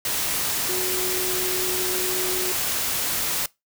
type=tone in noise; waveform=sine; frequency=368 Hz; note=F#4; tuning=9 cents flat; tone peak=-28 dBFS; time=0.69-2.52 s; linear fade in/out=2 ms; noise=white; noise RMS=-25 dBFS; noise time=0.05-3.46 s; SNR=-6 dB; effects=noise-tail reverb RT60 0.2 s tail -22 dB re dry